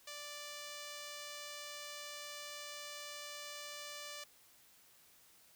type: tone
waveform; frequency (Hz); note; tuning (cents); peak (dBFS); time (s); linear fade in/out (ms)
5% pulse; 587.3; D5; 0; -34; 0.07-4.24; 5
effects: white hiss -65 dBFS RMS until 5.55 s